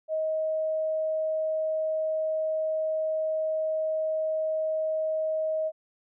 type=tone; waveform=sine; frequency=630 Hz; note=D#5; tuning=21 cents sharp; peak=-25 dBFS; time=0.08-5.72 s; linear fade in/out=50 ms; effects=none